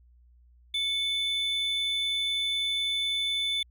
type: tone pair together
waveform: triangle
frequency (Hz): 2210 / 3508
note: C#7 / A7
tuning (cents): -6 / -6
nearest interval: minor sixth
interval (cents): 800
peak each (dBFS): -34 / -25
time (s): 0.74-3.63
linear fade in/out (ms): 5
effects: added 60 Hz sine -55 dBFS peak until 3.7 s